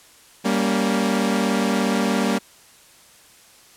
sawtooth chord, G diminished, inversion none, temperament equal with one note detuned, 196 / 233.1 / 280.7 Hz, G3 / Bb3 / Db4, 0 / 0 / +22 cents, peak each -18 / -18 / -22 dBFS, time 0.44-2.39 s, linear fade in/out 20 ms, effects white hiss -50 dBFS RMS until 3.76 s + low-pass 11000 Hz 12 dB/octave

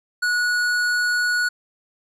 sine tone with hard clipping, 1462 Hz, F#6, 21 cents flat, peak -20 dBFS, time 0.22-1.49 s, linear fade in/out 10 ms, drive 12 dB, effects none

